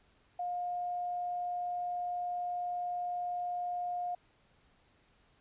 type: tone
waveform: sine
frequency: 711 Hz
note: F5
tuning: 31 cents sharp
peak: -33 dBFS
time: 0.39-4.15 s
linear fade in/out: 5 ms
effects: pink hiss -68 dBFS RMS until 5.4 s + resampled to 8000 Hz